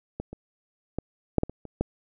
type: clicks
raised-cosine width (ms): 2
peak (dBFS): -18 / -25 / -15 / -6 / -11 / -24 / -26 / -11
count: 8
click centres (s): 0.2 / 0.33 / 0.986 / 1.383 / 1.434 / 1.496 / 1.653 / 1.81
effects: none